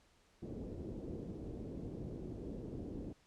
white low-pass noise, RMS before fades -45 dBFS, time 0.42-3.13 s, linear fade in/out 10 ms, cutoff 400 Hz, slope 24 dB/octave, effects pink hiss -70 dBFS RMS until 3.26 s + low-pass 8000 Hz 12 dB/octave

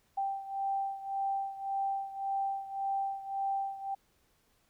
sine beating tone pair, 784 / 785.8 Hz, G5 / G5, 0 / +4 cents, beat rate 1.8 Hz, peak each -33 / -37 dBFS, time 0.17-3.95 s, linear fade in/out 10 ms, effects pink hiss -71 dBFS RMS until 4.69 s

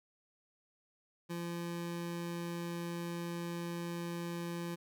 25% pulse tone, 171.4 Hz, F3, 32 cents flat, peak -34 dBFS, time 1.29-4.76 s, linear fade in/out 20 ms, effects none

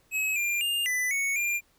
square tone with pitch steps, 2563 / 2393 / 2811 / 1996 / 2218 / 2395 Hz, E7 / D7 / F7 / B6 / C#7 / D7, -49 / +32 / +11 / +18 / 0 / +33 cents, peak -26 dBFS, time 0.11-1.61 s, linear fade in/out 50 ms, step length 250 ms, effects pink hiss -65 dBFS RMS until 1.78 s

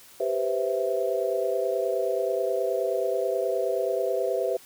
sine chord, C major seventh, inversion second, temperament equal, 392 / 493.9 / 523.3 / 659.3 Hz, G4 / B4 / C5 / E5, 0 / 0 / 0 / 0 cents, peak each -29 dBFS, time 0.2-4.57 s, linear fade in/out 5 ms, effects white hiss -51 dBFS RMS until 4.65 s + high-pass 60 Hz 12 dB/octave

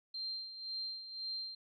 sine tone with tremolo, 4163 Hz, C8, 10 cents flat, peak -37 dBFS, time 0.14-1.55 s, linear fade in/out 5 ms, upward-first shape sine, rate 1.9 Hz, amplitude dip 65%, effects none

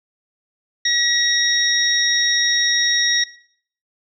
sine tone cluster, 1914 / 3787 / 5590 Hz, A#6 / A#7 / F8, +45 / +27 / +1 cents, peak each -20 dBFS, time 0.85-3.24 s, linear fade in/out 5 ms, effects noise-tail reverb RT60 0.6 s tail -18 dB re dry

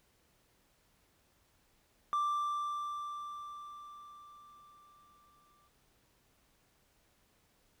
triangle tone with exponential decay, 1177 Hz, D6, 3 cents sharp, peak -26 dBFS, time 2.13-5.68 s, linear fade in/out 0 ms, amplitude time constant 770 ms, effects tanh soft clip ceiling -23 dBFS + pink hiss -71 dBFS RMS until 7.8 s

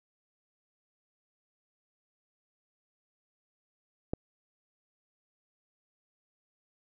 click, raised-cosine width 2 ms, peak -17 dBFS, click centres 4.135 s, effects none

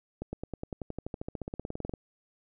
accelerating click train, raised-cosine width 2 ms, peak -22 dBFS, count 25, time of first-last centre 0.22-1.938 s, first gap 110 ms, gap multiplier 0.96, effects none

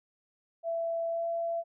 sine tone with pitch glide, 667 to 673.2 Hz, E5 to E5, +20 to +36 cents, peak -29 dBFS, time 0.63-1.64 s, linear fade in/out 50 ms, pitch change +16 cents, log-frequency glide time 1.09-1.25 s, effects none

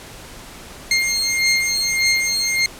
20% pulse beating tone pair, 2121 / 2122.7 Hz, C7 / C7, +23 / +24 cents, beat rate 1.7 Hz, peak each -14 / -14 dBFS, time 0.91-2.66 s, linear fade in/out 2 ms, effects pink hiss -38 dBFS RMS until 2.79 s + low-pass 12000 Hz 12 dB/octave

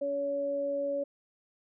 sine tone pair together, 283.1 / 563.3 Hz, C#4 / C#5, +37 / +28 cents, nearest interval octave, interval 1191 cents, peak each -39 / -29 dBFS, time 0.01-1.04 s, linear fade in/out 10 ms, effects none

